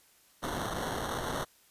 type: noise with sample-and-hold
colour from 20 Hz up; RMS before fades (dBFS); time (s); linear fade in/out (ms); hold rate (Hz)
white; -35; 0.42-1.45; 20; 2450
effects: white hiss -63 dBFS RMS until 1.7 s + resampled to 32000 Hz